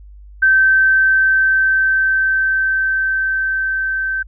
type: tone with level ramp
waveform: sine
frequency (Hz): 1549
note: G6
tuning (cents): -21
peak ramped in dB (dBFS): -8 to -17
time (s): 0.42-4.23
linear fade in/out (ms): 10
effects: added 50 Hz sine -36 dBFS peak until 4.27 s